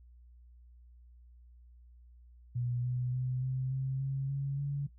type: tone with pitch steps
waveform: sine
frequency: 122 / 124.64 / 127.33 / 130.08 / 132.89 / 135.76 / 138.69 / 141.69 Hz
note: B2 / B2 / C3 / C3 / C3 / C#3 / C#3 / C#3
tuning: -21 / +16 / -47 / -10 / +27 / -36 / +1 / +38 cents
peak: -31 dBFS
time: 2.55-4.87 s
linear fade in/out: 10 ms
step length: 290 ms
effects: noise-tail reverb RT60 0.1 s tail -17 dB re dry + added 60 Hz sine -54 dBFS peak until 4.98 s